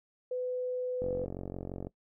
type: tone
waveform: sine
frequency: 502 Hz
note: B4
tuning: 28 cents sharp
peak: -31 dBFS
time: 0.31-1.25 s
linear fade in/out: 5 ms
type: click train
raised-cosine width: 2 ms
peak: -25 dBFS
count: 40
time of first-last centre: 1.02-1.87 s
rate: 45.9 Hz
effects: noise-tail reverb RT60 0.1 s tail -20 dB re dry